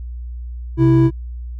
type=tone pair together; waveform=triangle; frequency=130.8 / 329.6 Hz; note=C3 / E4; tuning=0 / 0 cents; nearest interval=octave + major third; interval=1600 cents; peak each=-10 dBFS; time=0.77-1.11 s; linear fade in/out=50 ms; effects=added 60 Hz sine -26 dBFS peak until 1.59 s